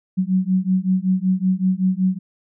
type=beating tone pair; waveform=sine; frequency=184 / 189.3 Hz; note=F#3 / F#3; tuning=-9 / +40 cents; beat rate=5.3 Hz; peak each=-19 dBFS; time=0.17-2.19 s; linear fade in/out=20 ms; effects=none